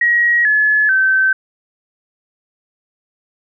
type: tone with pitch steps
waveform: sine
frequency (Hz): 1899 / 1711.5 / 1542.5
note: A#6 / A6 / G6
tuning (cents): +32 / -48 / -28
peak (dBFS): -10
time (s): 0.01-1.33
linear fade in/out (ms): 5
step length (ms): 440
effects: none